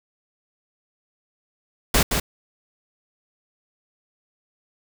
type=noise with echo; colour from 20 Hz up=pink; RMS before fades=-17 dBFS; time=1.94-2.03 s; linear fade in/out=5 ms; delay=170 ms; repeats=1; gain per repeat=-5 dB; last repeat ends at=2.2 s; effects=none